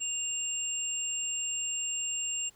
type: tone pair together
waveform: sine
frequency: 2800 / 7475 Hz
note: F7 / A#8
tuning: +4 / +4 cents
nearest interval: octave + perfect fourth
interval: 1700 cents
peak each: -35 / -32 dBFS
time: 0-2.5 s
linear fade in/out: 20 ms
effects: pink hiss -63 dBFS RMS until 2.55 s